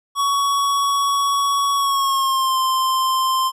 square tone with pitch glide, 1121 to 1045.9 Hz, C#6 to C6, +19 to -1 cents, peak -17 dBFS, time 0.15-3.52 s, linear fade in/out 50 ms, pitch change -120 cents, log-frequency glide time 1.75-2.58 s, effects resampled to 32000 Hz

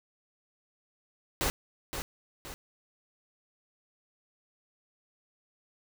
pink noise with echo, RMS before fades -29 dBFS, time 1.41-1.5 s, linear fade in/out 0 ms, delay 520 ms, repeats 2, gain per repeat -7 dB, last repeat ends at 2.54 s, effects none

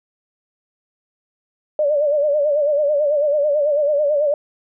sine tone with vibrato, 587.3 Hz, D5, in tune, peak -14 dBFS, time 1.79-4.34 s, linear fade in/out 2 ms, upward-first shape sine, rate 9.1 Hz, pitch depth 78 cents each way, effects none

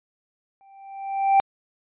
triangle tone with exponential growth, 784 Hz, G5, in tune, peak -10 dBFS, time 0.61-1.4 s, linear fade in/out 0 ms, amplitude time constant 170 ms, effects resampled to 8000 Hz

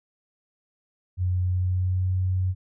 sine tone with pitch glide, 90.9 to 92.65 Hz, F#2 to F#2, -30 to +3 cents, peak -21 dBFS, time 1.17-2.55 s, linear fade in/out 50 ms, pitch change +33 cents, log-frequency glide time 1.45-2.14 s, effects none

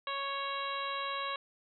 harmonic tone with a mistuned harmonic, 554.4 Hz, C#5, in tune, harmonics 1 / 2 / 3 / 4 / 5 / 6 / 7, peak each -43 / -36 / -44 / -45 / -44 / -46 / -43 dBFS, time 0.07-1.36 s, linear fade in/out 2 ms, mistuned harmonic 6, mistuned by -35 cents, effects none

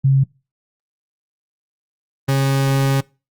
sine / 40% pulse tone pair in turn, 135.4 / 136.26 Hz, C#3 / C#3, -40 / -29 cents, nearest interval unison, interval 11 cents, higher second, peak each -10 / -13 dBFS, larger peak first, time 0.04-0.24 / 2.28-3.01 s, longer second, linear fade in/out 10 ms, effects noise-tail reverb RT60 0.3 s tail -24 dB re dry + Opus 32 kbps

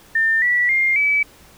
sine tone with pitch steps, 1800 / 1951.6 / 2116 / 2294 Hz, A6 / B6 / C7 / D7, +39 / -21 / +19 / -41 cents, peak -14 dBFS, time 0.15-1.23 s, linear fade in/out 5 ms, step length 270 ms, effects pink hiss -48 dBFS RMS until 1.57 s

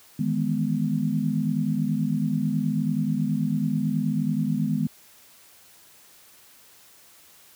sine chord, E major seventh, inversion third, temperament equal, 155.56 / 164.81 / 207.7 / 246.9 Hz, D#3 / E3 / G#3 / B3, 0 / 0 / 0 / 0 cents, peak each -27 / -31 / -26 / -27 dBFS, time 0.19-4.87 s, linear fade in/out 5 ms, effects white hiss -53 dBFS RMS until 7.55 s + high-pass 60 Hz 12 dB/octave

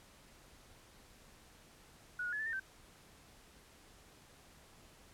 sine tone with pitch steps, 1462 / 1446 / 1706 / 1757 / 1817 / 1553 Hz, F#6 / F#6 / G#6 / A6 / A#6 / G6, -21 / -40 / +46 / -3 / -45 / -17 cents, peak -36 dBFS, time 2.19-2.598 s, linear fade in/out 5 ms, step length 68 ms, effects pink hiss -61 dBFS RMS until 5.13 s + low-pass 12000 Hz 12 dB/octave

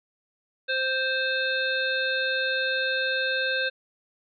harmonic tone, 523.3 Hz, C5, in tune, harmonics 1 / 3 / 5 / 7 / 8, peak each -30 / -26 / -33 / -32 / -35 dBFS, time 0.68-3.7 s, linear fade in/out 20 ms, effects none

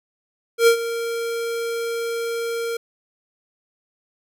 square tone with ADSR envelope, 463.7 Hz, A#4, 9 cents flat, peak -10 dBFS, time 0.58-2.77 s, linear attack 91 ms, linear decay 91 ms, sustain -14 dB, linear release 5 ms, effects none

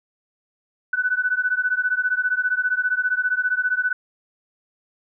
sine beating tone pair, 1488 / 1503 Hz, F#6 / F#6, +9 / +27 cents, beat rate 15 Hz, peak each -22 dBFS, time 0.93-3.93 s, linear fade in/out 5 ms, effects none

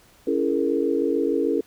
sine chord, A# half-diminished seventh, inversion first, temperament just, 279.7 / 335.6 / 419.5 / 466.2 Hz, C#4 / E4 / G#4 / A#4, +16 / +31 / +17 / 0 cents, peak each -25 dBFS, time 0.27-1.61 s, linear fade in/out 5 ms, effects pink hiss -55 dBFS RMS until 1.66 s

